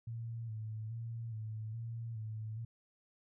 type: tone with vibrato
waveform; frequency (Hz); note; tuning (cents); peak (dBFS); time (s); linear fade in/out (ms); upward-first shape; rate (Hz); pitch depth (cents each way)
sine; 112.2; A2; +34; -39; 0.07-2.65; 5; square; 1.2; 46
effects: none